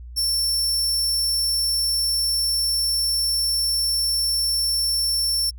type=tone; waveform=sawtooth; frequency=5420 Hz; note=E8; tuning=47 cents sharp; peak=-17 dBFS; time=0.16-5.51 s; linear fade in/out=20 ms; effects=added 60 Hz sine -35 dBFS peak until 5.58 s

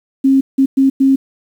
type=tone bursts at uneven times; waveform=sine; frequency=269.3 Hz; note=C#4; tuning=50 cents flat; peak=-7 dBFS; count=4; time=0.24-0.41 / 0.58-0.66 / 0.77-0.9 / 1-1.16 s; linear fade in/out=10 ms; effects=7-bit

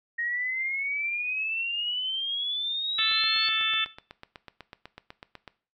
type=exponential sweep; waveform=sine; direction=up; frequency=1864.7 to 4435 Hz; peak=-27 dBFS; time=0.18-3.49 s; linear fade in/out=10 ms
type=harmonic tone; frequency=440 Hz; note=A4; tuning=in tune; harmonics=3 / 4 / 5 / 6 / 7 / 8; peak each=-33 / -33 / -35 / -30 / -34 / -25 dBFS; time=2.98-3.85 s; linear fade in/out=10 ms
type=click train; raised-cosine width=0.3 ms; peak=-25 dBFS; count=21; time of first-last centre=2.99-5.478 s; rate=8.04 Hz
effects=noise-tail reverb RT60 0.4 s tail -18 dB re dry

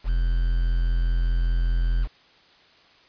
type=tone with quantisation; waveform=triangle; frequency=42.49 Hz; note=F1; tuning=47 cents flat; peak=-17 dBFS; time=0.04-2.08 s; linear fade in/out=50 ms; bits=7; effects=white hiss -55 dBFS RMS until 3.08 s + resampled to 11025 Hz

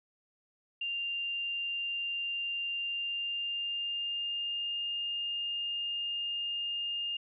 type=tone with pitch glide; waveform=sine; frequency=2791 to 2820 Hz; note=F7 to F7; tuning=-2 to +16 cents; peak=-32 dBFS; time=0.81-7.17 s; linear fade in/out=5 ms; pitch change=+18 cents; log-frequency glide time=2.77-4.79 s; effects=none

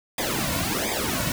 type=noise with flanger; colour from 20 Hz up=pink; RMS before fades=-26 dBFS; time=0.18-1.32 s; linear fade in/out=2 ms; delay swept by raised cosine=0.7 to 2.5 ms; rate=1.4 Hz; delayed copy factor=-0.85; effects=none

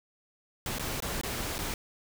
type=noise with dropouts; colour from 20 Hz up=pink; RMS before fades=-34 dBFS; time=0.66-1.74 s; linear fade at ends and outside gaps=1 ms; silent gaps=0.785-0.795 / 1.003-1.023 / 1.213-1.234 / 1.582-1.589 s; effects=none

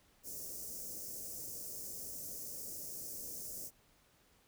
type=band-stop noise; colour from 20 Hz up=white; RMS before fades=-45 dBFS; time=0.23-3.71 s; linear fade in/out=50 ms; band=620 to 5300 Hz; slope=48 dB/octave; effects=pink hiss -69 dBFS RMS until 4.47 s

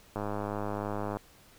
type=click train; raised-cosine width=1 ms; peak=-20 dBFS; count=105; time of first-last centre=0.16-1.17 s; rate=103 Hz; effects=pink hiss -58 dBFS RMS until 1.58 s

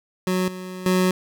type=tone with level steps; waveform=25% pulse; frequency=184.2 Hz; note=F#3; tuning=7 cents flat; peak=-16 / -28 / -13 dBFS; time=0.27-1.11 s; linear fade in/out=2 ms; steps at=0.48 / 0.86 s; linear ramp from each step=2 ms; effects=none

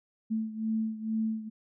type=beating tone pair; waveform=sine; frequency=220 / 222.2 Hz; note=A3 / A3; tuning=0 / +17 cents; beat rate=2.2 Hz; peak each=-30 / -34 dBFS; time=0.3-1.5 s; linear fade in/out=20 ms; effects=none

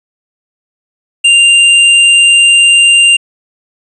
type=tone with hard clipping; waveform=sine; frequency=2789 Hz; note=F7; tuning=3 cents flat; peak=-4 dBFS; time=1.24-3.17 s; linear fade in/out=10 ms; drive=16 dB; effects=resampled to 24000 Hz

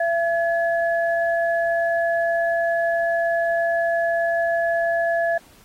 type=tone pair together; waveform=sine; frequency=674.6 / 1700 Hz; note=E5 / G#6; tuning=+40 / +40 cents; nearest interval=octave + major third; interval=1600 cents; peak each=-19 / -25 dBFS; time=0-5.38 s; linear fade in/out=5 ms; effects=pink hiss -52 dBFS RMS until 5.64 s + AAC 48 kbps

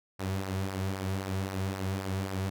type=tone with flanger; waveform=sawtooth; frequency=95.8 Hz; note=G2; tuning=39 cents flat; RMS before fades=-33 dBFS; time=0.19-2.5 s; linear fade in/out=10 ms; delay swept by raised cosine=0.28 to 3.88 ms; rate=3.8 Hz; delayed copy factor=-0.55; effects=none

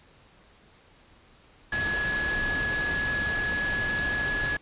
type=tone in noise; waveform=sine; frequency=1690 Hz; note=G#6; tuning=30 cents sharp; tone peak=-26 dBFS; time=1.72-4.57 s; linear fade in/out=5 ms; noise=pink; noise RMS=-33 dBFS; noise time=1.72-4.57 s; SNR=+4 dB; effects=pink hiss -57 dBFS RMS until 4.61 s + resampled to 8000 Hz

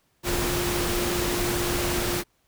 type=tone in noise; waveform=sine; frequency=351.9 Hz; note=F4; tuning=13 cents sharp; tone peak=-28 dBFS; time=0.23-2.24 s; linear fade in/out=50 ms; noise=pink; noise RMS=-27 dBFS; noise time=0.23-2.24 s; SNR=-4 dB; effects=pink hiss -68 dBFS RMS until 2.47 s

